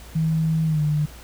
sine tone with pitch glide, 160 to 150.15 Hz, D#3 to D3, +49 to +39 cents, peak -18 dBFS, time 0.15-1.06 s, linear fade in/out 10 ms, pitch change -110 cents, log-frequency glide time 0.66-0.82 s, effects added 60 Hz sine -41 dBFS peak until 1.23 s + pink hiss -45 dBFS RMS until 1.23 s

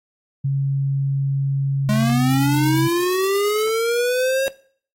sine tone with pitch glide, 137.7 to 134.17 Hz, C#3 to C3, -11 to +44 cents, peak -17 dBFS, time 0.44-2.88 s, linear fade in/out 10 ms, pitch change -45 cents, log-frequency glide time 1.83-1.93 s
square linear sweep, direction up, 208.2 to 544 Hz, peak -18 dBFS, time 1.89-4.48 s, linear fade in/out 0 ms
blue noise with tremolo, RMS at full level -34 dBFS, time 2.29-3.67 s, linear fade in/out 10 ms, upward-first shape sine, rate 8.6 Hz, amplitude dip 50%
effects noise-tail reverb RT60 0.5 s tail -20 dB re dry + AAC 48 kbps

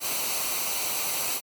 white noise with comb filter, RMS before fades -28 dBFS, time 0-1.41 s, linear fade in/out 50 ms, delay 0.58 ms, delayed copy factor -0.6, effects MP3 96 kbps

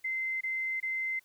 sine tone bursts, 2072 Hz, C7, 17 cents flat, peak -30 dBFS, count 3, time 0.04-1.196 s, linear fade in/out 10 ms, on 370 ms, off 23 ms, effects white hiss -67 dBFS RMS until 1.24 s

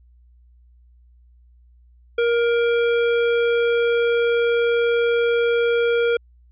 square tone, 470.2 Hz, A#4, 15 cents sharp, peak -17 dBFS, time 2.18-6.17 s, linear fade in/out 5 ms, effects added 60 Hz sine -49 dBFS peak until 6.51 s + resampled to 8000 Hz

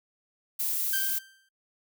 violet noise, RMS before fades -29 dBFS, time 0.59-1.19 s, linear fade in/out 10 ms
sawtooth tone with exponential decay, 1568 Hz, G6, in tune, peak -24 dBFS, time 0.93-1.49 s, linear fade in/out 5 ms, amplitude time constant 120 ms
effects noise-tail reverb RT60 0.2 s tail -25 dB re dry

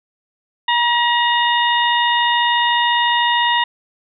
harmonic tone with a mistuned harmonic, 954 Hz, A#5, 40 cents sharp, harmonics 1 / 2 / 3 / 4, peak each -16 / -19 / -21 / -22 dBFS, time 0.68-3.64 s, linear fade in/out 5 ms, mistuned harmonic 4, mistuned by -74 cents, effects none

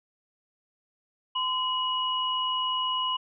sine tone pair together, 1023 / 2913 Hz, C6 / F#7, -39 / -28 cents, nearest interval octave + tritone, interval 1811 cents, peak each -28 dBFS, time 1.35-3.17 s, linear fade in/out 10 ms, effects none

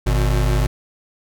square tone pair together, 50.86 / 120.8 Hz, G#1 / B2, -35 / -38 cents, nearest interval octave + minor third, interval 1497 cents, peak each -17 / -21 dBFS, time 0.06-0.67 s, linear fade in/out 10 ms, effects none

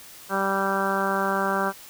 harmonic tone, 194.9 Hz, G3, 10 cents flat, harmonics 1 / 2 / 3 / 4 / 5 / 6 / 7 / 8, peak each -30 / -30 / -30 / -30 / -30 / -30 / -30 / -30 dBFS, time 0.29-1.73 s, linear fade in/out 50 ms, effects white hiss -45 dBFS RMS until 1.89 s

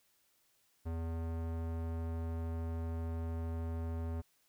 square tone with low-pass filter, 82.41 Hz, E2, in tune, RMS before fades -38 dBFS, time 0.85-4.22 s, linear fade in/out 20 ms, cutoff 1100 Hz, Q 0.6, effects white hiss -73 dBFS RMS until 4.48 s

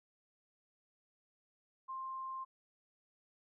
sine tone, 1054 Hz, C6, 12 cents sharp, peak -40 dBFS, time 1.88-2.45 s, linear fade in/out 20 ms, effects none

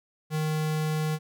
square tone, 155.1 Hz, D#3, 5 cents flat, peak -26 dBFS, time 0.3-1.19 s, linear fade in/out 50 ms, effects none

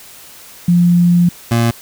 sine / 25% pulse tone pair in turn, 174.61 / 116.54 Hz, F3 / A#2, 0 / 0 cents, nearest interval perfect fifth, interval 700 cents, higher first, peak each -7 dBFS, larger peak neither, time 0.68-1.29 / 1.51-1.71 s, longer first, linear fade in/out 5 ms, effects white hiss -38 dBFS RMS until 1.81 s

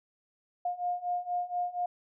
sine beating tone pair, 709 / 713.2 Hz, F5 / F5, +26 / +36 cents, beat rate 4.2 Hz, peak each -34 / -32 dBFS, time 0.65-1.86 s, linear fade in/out 5 ms, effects none

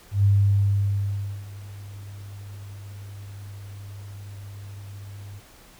sine tone with ADSR envelope, 100 Hz, G2, 35 cents sharp, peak -14 dBFS, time 0.11-5.41 s, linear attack 130 ms, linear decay 1200 ms, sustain -22 dB, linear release 38 ms, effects pink hiss -51 dBFS RMS until 5.79 s

